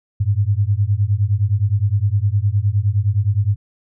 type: beating tone pair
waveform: sine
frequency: 97.3 / 107 Hz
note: G2 / A2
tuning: -12 / -48 cents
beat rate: 9.7 Hz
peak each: -17 dBFS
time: 0.2-3.56 s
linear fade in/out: 10 ms
effects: none